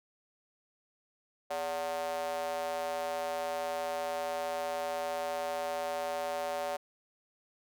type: tone with high-pass filter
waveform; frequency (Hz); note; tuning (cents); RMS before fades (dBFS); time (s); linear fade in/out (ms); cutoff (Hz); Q
square; 82.3; E2; -2; -35; 1.5-6.77; 10; 640; 6
effects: none